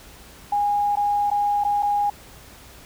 sine tone with dropouts, 820 Hz, G#5, 22 cents flat, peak -18 dBFS, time 0.52-2.1 s, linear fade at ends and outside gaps 5 ms, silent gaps 0.956-0.97 / 1.302-1.313 / 1.639-1.648 / 1.825-1.829 s, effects added 60 Hz sine -51 dBFS peak until 2.85 s + pink hiss -46 dBFS RMS until 2.85 s

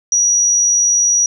sine tone, 5800 Hz, F#8, 35 cents flat, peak -10 dBFS, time 0.12-1.26 s, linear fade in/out 2 ms, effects none

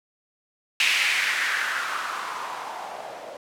violet noise with low-pass filter sweep, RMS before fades -27 dBFS, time 0.8-3.37 s, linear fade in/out 2 ms, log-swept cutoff 2600 to 580 Hz, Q 3.2, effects none

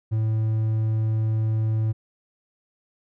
triangle tone, 110 Hz, A2, in tune, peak -18 dBFS, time 0.11-1.93 s, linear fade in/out 20 ms, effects none

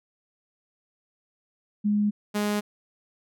sine / sawtooth tone pair in turn, 207.7 / 207.7 Hz, G#3 / G#3, 0 / 0 cents, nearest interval unison, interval 0 cents, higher neither, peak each -20 dBFS, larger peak neither, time 1.84-2.11 / 2.34-2.61 s, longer neither, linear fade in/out 20 ms, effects none

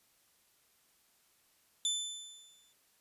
25% pulse tone with exponential decay, 3520 Hz, A7, in tune, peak -25 dBFS, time 1.85-2.73 s, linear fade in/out 1 ms, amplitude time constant 190 ms, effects white hiss -70 dBFS RMS until 3 s + resampled to 32000 Hz

